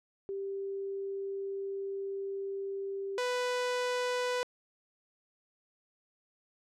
sine / sawtooth tone pair in turn, 392.7 / 495.9 Hz, G4 / B4, +3 / +7 cents, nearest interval major third, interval 404 cents, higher second, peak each -34 / -26 dBFS, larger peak second, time 0.29-3.18 / 3.18-4.43 s, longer first, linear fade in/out 0 ms, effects low-pass 7000 Hz 12 dB/octave

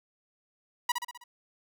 sawtooth tone with echo, 970 Hz, B5, 31 cents flat, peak -20 dBFS, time 0.89-0.92 s, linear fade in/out 5 ms, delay 64 ms, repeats 5, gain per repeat -5 dB, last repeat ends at 1.24 s, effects none

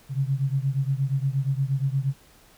sine beating tone pair, 133.2 / 141.7 Hz, C3 / C#3, +31 / +38 cents, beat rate 8.5 Hz, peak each -24 / -26 dBFS, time 0.09-2.14 s, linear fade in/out 50 ms, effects pink hiss -55 dBFS RMS until 2.57 s

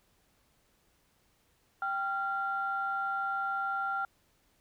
sine tone pair together, 784 / 1383 Hz, G5 / F6, 0 / -17 cents, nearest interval minor seventh, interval 983 cents, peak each -34 / -31 dBFS, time 1.82-4.05 s, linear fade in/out 2 ms, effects tanh soft clip ceiling -22 dBFS + pink hiss -70 dBFS RMS until 4.6 s

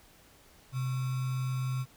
sine tone with sample-and-hold, 129.1 Hz, C3, 23 cents flat, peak -29 dBFS, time 0.72-1.86 s, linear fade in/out 50 ms, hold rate 1225 Hz, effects pink hiss -59 dBFS RMS until 1.96 s

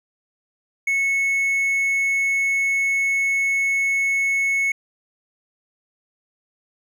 triangle tone, 2200 Hz, C#7, 14 cents flat, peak -16 dBFS, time 0.87-4.72 s, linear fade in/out 5 ms, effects none

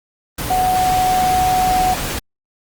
sine tone in noise, 740 Hz, F#5, in tune, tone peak -13 dBFS, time 0.5-1.94 s, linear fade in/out 5 ms, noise pink, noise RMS -23 dBFS, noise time 0.38-2.19 s, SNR +7 dB, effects Opus 24 kbps

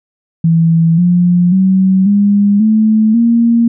sine tone with pitch steps, 164.81 / 176.64 / 189.32 / 202.9 / 217.5 / 233.1 Hz, E3 / F3 / F#3 / G#3 / A3 / A#3, 0 / +20 / +40 / -40 / -20 / 0 cents, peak -6 dBFS, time 0.44-3.68 s, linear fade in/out 5 ms, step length 540 ms, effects none

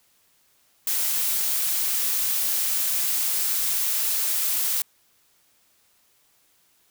blue noise, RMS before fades -24 dBFS, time 0.87-4.82 s, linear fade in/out 2 ms, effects white hiss -63 dBFS RMS until 6.9 s

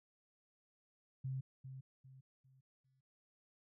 sine tone with echo, 132.1 Hz, C3, 17 cents sharp, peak -38 dBFS, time 1.24-1.41 s, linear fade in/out 10 ms, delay 400 ms, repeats 4, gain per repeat -9 dB, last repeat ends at 3.01 s, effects none

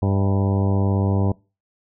harmonic tone with a mistuned harmonic, 98 Hz, G2, in tune, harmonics 1 / 2 / 3 / 4 / 5 / 6 / 7 / 8 / 9 / 10, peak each -18 / -24 / -28 / -30 / -32 / -34 / -35 / -36 / -37 / -38 dBFS, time 0.02-1.32 s, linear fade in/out 5 ms, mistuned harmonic 7, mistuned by -59 cents, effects noise-tail reverb RT60 0.3 s tail -23 dB re dry

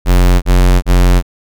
square tone bursts, 44.99 Hz, F#1, 48 cents flat, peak -6 dBFS, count 3, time 0.05-1.226 s, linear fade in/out 50 ms, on 370 ms, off 33 ms, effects none

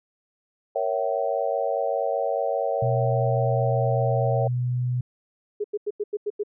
sine chord, A# diminished seventh, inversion none, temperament equal with one note detuned, 466.2 / 554.4 / 659.3 / 764.3 Hz, A#4 / C#5 / E5 / G5, 0 / 0 / 0 / -44 cents, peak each -29 / -26 / -28 / -29 dBFS, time 0.75-4.48 s, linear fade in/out 10 ms
sine tone with pitch glide, 123.47 to 124.26 Hz, B2 to B2, 0 to +11 cents, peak -22 dBFS, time 2.82-5.01 s, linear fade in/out 5 ms, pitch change +11 cents, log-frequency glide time 4.51-4.87 s
sine tone bursts, 415.3 Hz, G#4, in tune, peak -23 dBFS, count 7, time 5.6-6.435 s, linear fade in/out 10 ms, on 43 ms, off 89 ms
effects none

